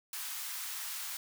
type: high-pass noise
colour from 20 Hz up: white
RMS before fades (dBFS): -40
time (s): 0.13-1.17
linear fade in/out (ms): 2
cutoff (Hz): 910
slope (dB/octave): 24
effects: none